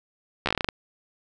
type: slowing click train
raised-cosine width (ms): 0.3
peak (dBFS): -8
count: 10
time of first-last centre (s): 0.46-0.688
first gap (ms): 13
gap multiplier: 1.16
effects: none